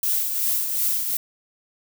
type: noise with tremolo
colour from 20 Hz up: violet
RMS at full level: -21 dBFS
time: 0.03-1.17 s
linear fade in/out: 2 ms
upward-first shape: triangle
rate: 2.7 Hz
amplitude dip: 50%
effects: none